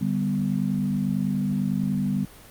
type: chord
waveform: sine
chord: G major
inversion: second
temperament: equal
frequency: 146.83 / 196 / 246.9 Hz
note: D3 / G3 / B3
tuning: 0 / 0 / 0 cents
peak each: -28 / -24 / -28 dBFS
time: 0.01-2.25 s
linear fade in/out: 5 ms
effects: pink hiss -47 dBFS RMS until 2.5 s + Opus 32 kbps